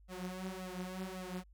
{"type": "tone with flanger", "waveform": "sawtooth", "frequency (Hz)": 185, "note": "F#3", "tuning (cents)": 0, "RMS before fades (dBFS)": -43, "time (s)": [0.08, 1.44], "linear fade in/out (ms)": 50, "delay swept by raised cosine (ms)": [1.5, 7.3], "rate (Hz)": 1.8, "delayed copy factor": 0.9, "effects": ["added 50 Hz sine -58 dBFS peak until 1.53 s"]}